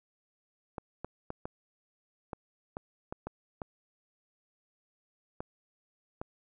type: clicks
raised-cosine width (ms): 1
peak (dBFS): -23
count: 11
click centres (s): 0.782 / 1.046 / 1.304 / 1.455 / 2.332 / 2.769 / 3.125 / 3.27 / 3.618 / 5.405 / 6.215
effects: none